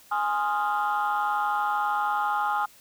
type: chord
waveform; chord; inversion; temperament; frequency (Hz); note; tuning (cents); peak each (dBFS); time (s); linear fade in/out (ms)
sine; F minor seventh; first; equal; 830.6 / 1046.5 / 1244.5 / 1396.9; Ab5 / C6 / Eb6 / F6; 0 / 0 / 0 / 0; -25 / -31 / -28 / -30; 0.11-2.66; 10
effects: tanh soft clip ceiling -17 dBFS + white hiss -54 dBFS RMS until 2.8 s